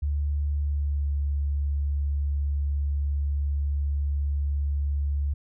sine tone with pitch glide, 72.6 to 71.39 Hz, D2 to D2, -19 to -48 cents, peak -23 dBFS, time 0.02-5.34 s, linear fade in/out 10 ms, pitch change -29 cents, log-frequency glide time 0.59-1.11 s, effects none

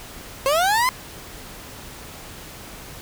30% pulse linear sweep, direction up, 523.3 to 1046.5 Hz, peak -14 dBFS, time 0.46-0.89 s, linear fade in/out 0 ms, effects pink hiss -39 dBFS RMS until 3.01 s

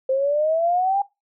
sine exponential sweep, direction up, 521 to 810 Hz, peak -17 dBFS, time 0.09-1.02 s, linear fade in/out 5 ms, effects noise-tail reverb RT60 0.2 s tail -19 dB re dry

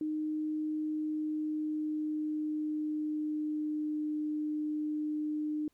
sine tone with pitch glide, 307.8 to 303 Hz, D#4 to D#4, -19 to -46 cents, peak -31 dBFS, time 0.01-5.68 s, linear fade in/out 2 ms, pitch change -27 cents, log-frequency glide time 0.8-4.19 s, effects pink hiss -75 dBFS RMS until 5.73 s

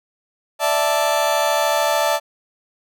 35% pulse chord, D suspended second, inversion none, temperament just, 587.3 / 660.7 / 881 Hz, D5 / E5 / A5, 0 / +4 / +2 cents, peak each -19 dBFS, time 0.59-2.2 s, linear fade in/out 50 ms, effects none

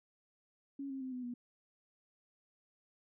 sine tone with pitch steps, 277.2 / 268.2 / 259.5 / 251.1 / 243 Hz, C#4 / C4 / C4 / B3 / B3, 0 / +43 / -14 / +29 / -28 cents, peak -39 dBFS, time 0.79-1.34 s, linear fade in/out 5 ms, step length 110 ms, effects none

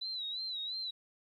sine tone with vibrato, 3951 Hz, B7, in tune, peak -36 dBFS, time 0.01-0.91 s, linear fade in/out 10 ms, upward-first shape sine, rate 2.9 Hz, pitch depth 91 cents each way, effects 12-bit

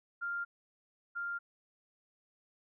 sine tone pair in turn, 1396.9 / 1396.9 Hz, F6 / F6, 0 / 0 cents, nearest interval unison, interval 0 cents, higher neither, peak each -34 / -35 dBFS, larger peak first, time 0.21-0.45 / 1.15-1.39 s, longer neither, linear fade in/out 20 ms, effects none

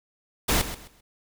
pink noise with echo, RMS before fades -22 dBFS, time 0.48-0.62 s, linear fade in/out 10 ms, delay 130 ms, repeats 3, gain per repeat -12 dB, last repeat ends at 1.01 s, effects none

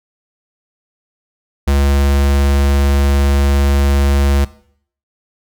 square tone, 69.9 Hz, C#2, 15 cents sharp, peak -11 dBFS, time 1.67-4.45 s, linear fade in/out 10 ms, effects noise-tail reverb RT60 0.6 s tail -18 dB re dry

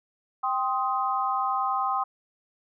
sine chord, C minor, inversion second, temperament just, 784.9 / 1046.5 / 1255.8 Hz, G5 / C6 / Eb6, +2 / 0 / +16 cents, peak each -28 dBFS, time 0.43-2.04 s, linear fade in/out 10 ms, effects none

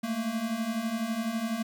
square beating tone pair, 217.2 / 229.2 Hz, A3 / A#3, -22 / -29 cents, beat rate 12 Hz, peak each -35 / -31 dBFS, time 0.03-1.63 s, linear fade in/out 10 ms, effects 10-bit

